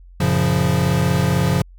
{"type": "chord", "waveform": "square", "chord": "Gb major seventh", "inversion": "none", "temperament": "equal with one note detuned", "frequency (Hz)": [92.5, 114.54, 138.59, 174.61], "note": ["Gb2", "Bb2", "Db3", "F3"], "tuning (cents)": [0, -30, 0, 0], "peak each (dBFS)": [-23, -25, -20, -20], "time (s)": [0.2, 1.62], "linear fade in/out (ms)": 5, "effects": ["added 44 Hz sine -40 dBFS peak until 1.78 s"]}